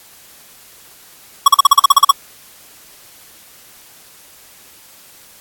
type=tone bursts; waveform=square; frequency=1117 Hz; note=C#6; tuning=13 cents sharp; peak=-3 dBFS; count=11; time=1.46-2.111 s; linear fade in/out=5 ms; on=21 ms; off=42 ms; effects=white hiss -43 dBFS RMS until 5.4 s + AAC 64 kbps